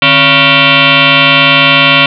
sine tone with frequency modulation, 150.1 Hz, D3, 38 cents sharp, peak -3 dBFS, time 0.02-2.06 s, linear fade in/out 2 ms, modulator 418 Hz, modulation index 7.9, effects none

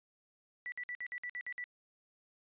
sine tone bursts, 1963 Hz, B6, 11 cents flat, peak -38 dBFS, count 9, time 0.66-1.64 s, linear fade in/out 0 ms, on 60 ms, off 55 ms, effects resampled to 8000 Hz

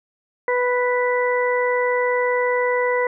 harmonic tone, 493.9 Hz, B4, in tune, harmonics 1 / 2 / 3 / 4, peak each -19 / -24 / -32 / -24 dBFS, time 0.48-3.07 s, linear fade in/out 2 ms, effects none

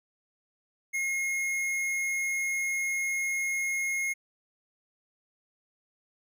sine tone with hard clipping, 2153 Hz, C7, 49 cents sharp, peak -29 dBFS, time 0.93-4.14 s, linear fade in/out 20 ms, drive 13 dB, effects none

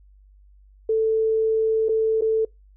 sine tone with dropouts, 442.1 Hz, A4, 8 cents sharp, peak -17 dBFS, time 0.89-2.45 s, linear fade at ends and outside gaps 5 ms, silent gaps 1.886-1.891 / 2.211-2.219 s, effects noise-tail reverb RT60 0.2 s tail -25 dB re dry + added 49 Hz sine -49 dBFS peak until 2.76 s

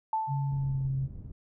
sine tone with exponential decay, 880 Hz, A5, in tune, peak -24 dBFS, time 0.13-0.87 s, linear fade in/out 2 ms, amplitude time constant 160 ms
sine tone with pitch glide, 138.59 to 134.02 Hz, C#3 to C3, 0 to +42 cents, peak -27 dBFS, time 0.27-1.09 s, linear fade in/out 50 ms, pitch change -58 cents, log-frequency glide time 0.5-0.86 s
pink low-pass noise, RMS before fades -42 dBFS, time 0.51-1.32 s, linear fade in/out 5 ms, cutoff 160 Hz, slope 12 dB/octave
effects none

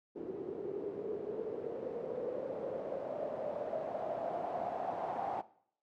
white noise with low-pass filter sweep, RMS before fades -39 dBFS, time 0.15-5.42 s, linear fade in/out 20 ms, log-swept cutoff 370 to 790 Hz, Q 7.5, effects noise-tail reverb RT60 0.6 s tail -18 dB re dry + high-pass 150 Hz 12 dB/octave

